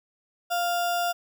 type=tone with sample-and-hold; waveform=sine; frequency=698.5 Hz; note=F5; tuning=in tune; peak=-23 dBFS; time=0.5-1.13 s; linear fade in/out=20 ms; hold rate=2100 Hz; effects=none